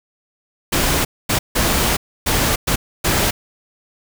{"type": "noise bursts at uneven times", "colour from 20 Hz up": "pink", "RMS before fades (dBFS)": -17, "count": 6, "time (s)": [[0.72, 1.05], [1.29, 1.39], [1.55, 1.97], [2.26, 2.56], [2.67, 2.76], [3.04, 3.31]], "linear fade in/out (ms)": 10, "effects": []}